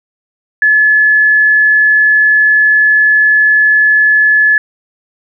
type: tone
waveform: sine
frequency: 1716 Hz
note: A6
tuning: 44 cents flat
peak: -5 dBFS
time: 0.62-4.58 s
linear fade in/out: 2 ms
effects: none